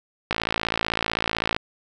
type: click train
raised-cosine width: 0.3 ms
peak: -6 dBFS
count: 71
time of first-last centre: 0.31-1.564 s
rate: 55.8 Hz
effects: none